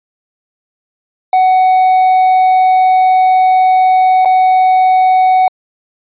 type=tone with dropouts; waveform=triangle; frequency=746 Hz; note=F#5; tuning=14 cents sharp; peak=-4 dBFS; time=1.33-5.48 s; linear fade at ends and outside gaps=2 ms; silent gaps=4.249-4.256 s; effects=resampled to 8000 Hz